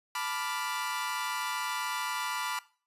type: chord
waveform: sawtooth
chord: B half-diminished seventh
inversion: third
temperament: equal with one note detuned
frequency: 880 / 987.8 / 1174.7 / 1402.6 Hz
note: A5 / B5 / D6 / F6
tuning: 0 / 0 / 0 / +7 cents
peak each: -37 / -31 / -34 / -36 dBFS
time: 0.15-2.59 s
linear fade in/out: 2 ms
effects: noise-tail reverb RT60 0.4 s tail -19 dB re dry + resampled to 32000 Hz